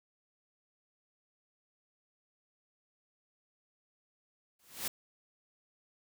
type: noise with exponential growth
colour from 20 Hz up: white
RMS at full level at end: -32 dBFS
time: 4.59-4.88 s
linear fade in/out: 5 ms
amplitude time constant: 61 ms
effects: none